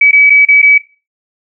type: tone with dropouts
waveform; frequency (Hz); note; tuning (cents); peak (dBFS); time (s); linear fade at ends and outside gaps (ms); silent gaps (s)
sine; 2283; D7; -50; -3; 0.01-0.78; 5; 0.112-0.129 / 0.298-0.302 / 0.452-0.485 / 0.618-0.627
effects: noise-tail reverb RT60 0.3 s tail -17 dB re dry